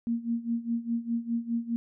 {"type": "tone with tremolo", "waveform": "sine", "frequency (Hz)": 233.1, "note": "A#3", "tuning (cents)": 0, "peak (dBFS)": -24, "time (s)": [0.07, 1.76], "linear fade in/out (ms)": 0, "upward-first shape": "sine", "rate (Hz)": 4.9, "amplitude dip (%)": 85, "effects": []}